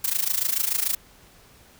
blue noise with amplitude modulation, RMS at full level -21 dBFS, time 0.04-0.95 s, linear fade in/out 5 ms, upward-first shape sine, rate 26.9 Hz, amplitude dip 85%, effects pink hiss -53 dBFS RMS until 1.79 s

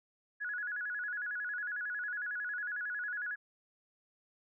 sine tone with vibrato, 1568 Hz, G6, in tune, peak -35 dBFS, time 0.4-3.36 s, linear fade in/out 20 ms, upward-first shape square, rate 11 Hz, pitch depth 120 cents each way, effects none

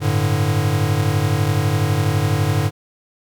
square chord, G suspended second, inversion none, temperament equal, 98 / 110 / 146.83 Hz, G2 / A2 / D3, 0 / 0 / 0 cents, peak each -21 dBFS, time 0-2.71 s, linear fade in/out 50 ms, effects none

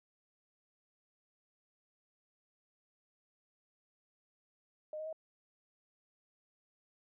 sine tone with pitch steps, 614 / 625.1 / 636.4 Hz, D#5 / D#5 / D#5, -23 / +8 / +39 cents, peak -39 dBFS, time 4.93-5.128 s, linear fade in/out 2 ms, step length 66 ms, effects none

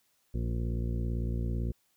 harmonic tone with a mistuned harmonic, 57.9 Hz, A#1, 11 cents flat, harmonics 1 / 2 / 3 / 4 / 5 / 6 / 7 / 8 / 9, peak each -31 / -34 / -41 / -40 / -51 / -44 / -57 / -50 / -54 dBFS, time 0.34-1.72 s, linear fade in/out 5 ms, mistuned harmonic 6, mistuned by +19 cents, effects white hiss -72 dBFS RMS until 1.96 s

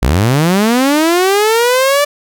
sawtooth linear sweep, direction up, 51.91 to 587.3 Hz, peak -5 dBFS, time 0.02-2.05 s, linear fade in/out 10 ms, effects none

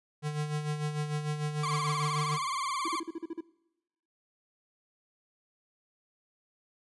square tone with tremolo, 150.1 Hz, D3, 38 cents sharp, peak -29 dBFS, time 0.22-2.39 s, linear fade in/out 50 ms, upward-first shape sine, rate 6.7 Hz, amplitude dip 60%
40% pulse tone with vibrato, 1100 Hz, C#6, 14 cents flat, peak -30 dBFS, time 1.63-3 s, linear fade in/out 5 ms, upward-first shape sine, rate 19 Hz, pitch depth 110 cents each way
triangle tone bursts, 331.1 Hz, E4, 8 cents sharp, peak -31 dBFS, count 8, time 2.85-3.408 s, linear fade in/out 5 ms, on 33 ms, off 42 ms
effects noise-tail reverb RT60 0.9 s tail -20 dB re dry + resampled to 24000 Hz

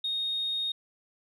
sine tone, 3715 Hz, A#7, 7 cents flat, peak -27 dBFS, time 0.04-0.72 s, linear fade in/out 5 ms, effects tanh soft clip ceiling -23 dBFS

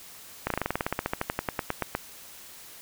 slowing click train, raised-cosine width 0.5 ms, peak -11 dBFS, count 22, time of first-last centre 0.47-1.951 s, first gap 33 ms, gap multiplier 1.07, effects white hiss -47 dBFS RMS until 2.81 s

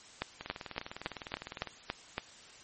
two click trains, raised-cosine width 0.3 ms, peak -16 / -24 dBFS, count 8 / 26, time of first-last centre 0.22-2.181 / 0.41-1.673 s, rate 3.57 / 19.8 Hz, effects white hiss -54 dBFS RMS until 2.63 s + MP3 32 kbps

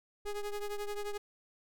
square ring-modulated tone, 207.7 Hz, G#3, in tune, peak -33 dBFS, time 0.25-1.18 s, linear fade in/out 10 ms, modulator 202 Hz, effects none

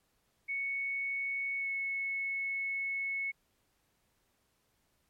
sine tone with pitch glide, 2217 to 2199 Hz, C#7 to C#7, 0 to -14 cents, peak -32 dBFS, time 0.48-3.32 s, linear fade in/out 20 ms, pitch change -14 cents, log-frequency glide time 1.58-1.68 s, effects pink hiss -75 dBFS RMS until 5.09 s + MP3 64 kbps

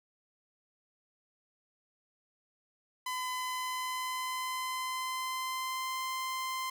sawtooth tone with pitch glide, 1013 to 1040.3 Hz, B5 to C6, +44 to -10 cents, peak -30 dBFS, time 3.06-6.7 s, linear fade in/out 5 ms, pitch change +46 cents, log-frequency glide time 3.35-6.02 s, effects none

